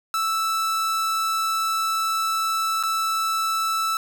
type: tone with dropouts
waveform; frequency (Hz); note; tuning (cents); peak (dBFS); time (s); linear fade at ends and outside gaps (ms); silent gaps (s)
45% pulse; 1318.5; E6; 0; -21; 0.14-3.97; 1; 2.828-2.835
effects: none